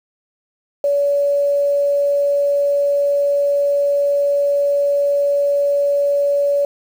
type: tone with quantisation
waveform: sine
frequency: 569 Hz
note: C#5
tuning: 45 cents sharp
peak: -13 dBFS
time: 0.84-6.65 s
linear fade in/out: 2 ms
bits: 7
effects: none